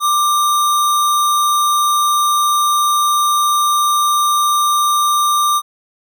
sine tone with sample-and-hold, 1183 Hz, D6, 12 cents sharp, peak -11 dBFS, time 0-5.62 s, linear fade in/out 50 ms, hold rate 4900 Hz, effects none

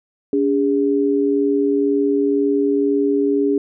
sine tone pair together, 284.8 / 406.8 Hz, C#4 / G#4, +47 / -36 cents, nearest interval tritone, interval 617 cents, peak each -17 dBFS, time 0.33-3.58 s, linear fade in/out 2 ms, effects none

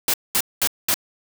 white noise bursts, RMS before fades -19 dBFS, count 4, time 0.08-0.942 s, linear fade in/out 2 ms, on 58 ms, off 210 ms, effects none

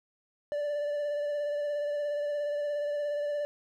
triangle tone with vibrato, 585 Hz, D5, 7 cents flat, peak -27 dBFS, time 0.52-3.45 s, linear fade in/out 0 ms, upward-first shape sine, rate 17 Hz, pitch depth 21 cents each way, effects none

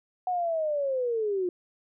sine linear sweep, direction down, 740 to 349.5 Hz, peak -25 dBFS, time 0.27-1.49 s, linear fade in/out 2 ms, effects none

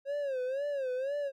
triangle tone with vibrato, 541 Hz, C#5, 42 cents flat, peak -29 dBFS, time 0.05-1.32 s, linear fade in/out 50 ms, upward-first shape sine, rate 2 Hz, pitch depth 130 cents each way, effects none

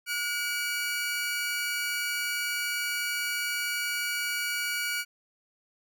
sawtooth tone pair together, 1445.1 / 2294 Hz, F#6 / D7, -41 / -41 cents, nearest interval minor sixth, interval 800 cents, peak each -28 dBFS, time 0.06-5.05 s, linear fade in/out 50 ms, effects none

